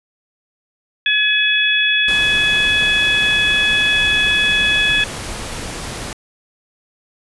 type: harmonic tone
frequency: 848 Hz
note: G#5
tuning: 36 cents sharp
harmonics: 2 / 3 / 4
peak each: -17 / -17 / -17 dBFS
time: 1.06-5.04 s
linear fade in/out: 2 ms
type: noise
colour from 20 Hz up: pink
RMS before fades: -27 dBFS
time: 2.08-6.13 s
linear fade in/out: 2 ms
effects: resampled to 24000 Hz